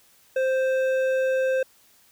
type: tone with hard clipping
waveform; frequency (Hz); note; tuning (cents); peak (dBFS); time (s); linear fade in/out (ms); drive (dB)
sine; 523.3; C5; 0; -22; 0.36-1.63; 5; 9
effects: white hiss -58 dBFS RMS until 2.11 s